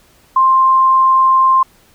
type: tone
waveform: sine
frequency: 1052 Hz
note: C6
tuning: 9 cents sharp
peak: -7 dBFS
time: 0.36-1.63 s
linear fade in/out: 5 ms
effects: pink hiss -50 dBFS RMS until 1.94 s